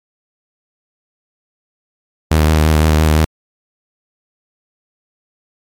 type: tone with vibrato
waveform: sawtooth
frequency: 77.78 Hz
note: D#2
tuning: in tune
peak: -5 dBFS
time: 2.31-3.25 s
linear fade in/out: 5 ms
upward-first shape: sine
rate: 5.9 Hz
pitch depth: 28 cents each way
effects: MP3 64 kbps